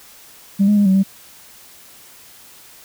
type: tone with pitch steps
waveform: sine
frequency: 197.9 / 207.9 / 203.9 / 190 / 193.9 Hz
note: G3 / G#3 / G#3 / F#3 / G3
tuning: +17 / +2 / -32 / +46 / -19 cents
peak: -9 dBFS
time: 0.59-1.035 s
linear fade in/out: 20 ms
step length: 89 ms
effects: tanh soft clip ceiling -7 dBFS + white hiss -44 dBFS RMS until 2.84 s